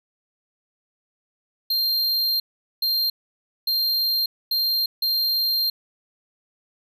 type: tone bursts at uneven times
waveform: square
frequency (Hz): 4186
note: C8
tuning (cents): 0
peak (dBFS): -20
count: 5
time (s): 1.7-2.4 / 2.82-3.1 / 3.67-4.26 / 4.51-4.86 / 5.02-5.7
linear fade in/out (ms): 5
effects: none